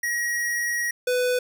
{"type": "tone pair in turn", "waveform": "square", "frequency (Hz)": [1899, 497.9], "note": ["A#6", "B4"], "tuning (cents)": [32, 14], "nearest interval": "octave + major seventh", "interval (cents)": 2318, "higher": "first", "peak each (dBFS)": [-24, -21], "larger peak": "second", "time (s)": [[0.03, 0.91], [1.07, 1.39]], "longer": "first", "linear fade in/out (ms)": 5, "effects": []}